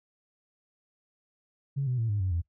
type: tone with pitch steps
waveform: sine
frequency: 138.59 / 125.63 / 113.88 / 103.23 / 93.57 / 84.82 Hz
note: C#3 / B2 / A#2 / G#2 / F#2 / E2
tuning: 0 / +30 / -40 / -10 / +20 / +50 cents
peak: -25 dBFS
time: 1.76-2.42 s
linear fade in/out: 20 ms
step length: 110 ms
effects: noise-tail reverb RT60 0.1 s tail -19 dB re dry + tanh soft clip ceiling -21 dBFS